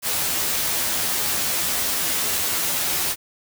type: noise with comb filter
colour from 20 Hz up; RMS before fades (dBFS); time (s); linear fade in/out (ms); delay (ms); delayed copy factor
white; -23; 0.02-3.16; 50; 12; +0.75
effects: none